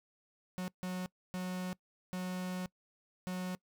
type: tone bursts at uneven times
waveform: 45% pulse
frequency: 183 Hz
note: F#3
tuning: 19 cents flat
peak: -36 dBFS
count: 5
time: 0.58-0.68 / 0.83-1.06 / 1.34-1.73 / 2.13-2.66 / 3.27-3.55 s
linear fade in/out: 0 ms
effects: noise-tail reverb RT60 0.1 s tail -23 dB re dry